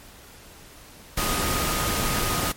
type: tone in noise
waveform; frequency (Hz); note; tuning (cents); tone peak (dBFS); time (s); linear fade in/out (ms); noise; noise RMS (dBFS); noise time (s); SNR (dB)
sine; 1244.5; D#6; 0; -31; 1.17-2.52; 5; pink; -25; 1.17-2.52; -9
effects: pink hiss -47 dBFS RMS until 2.56 s + MP3 64 kbps